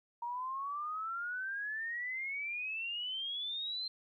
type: exponential sweep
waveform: sine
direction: up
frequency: 937 to 4161 Hz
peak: -36 dBFS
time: 0.22-3.88 s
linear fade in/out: 5 ms
effects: 13-bit